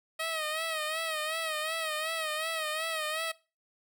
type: tone with vibrato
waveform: 10% pulse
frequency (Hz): 632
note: D#5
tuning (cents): +27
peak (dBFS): -23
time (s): 0.19-3.32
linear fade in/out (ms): 10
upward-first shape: sine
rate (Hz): 2.7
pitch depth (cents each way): 65
effects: noise-tail reverb RT60 0.3 s tail -20 dB re dry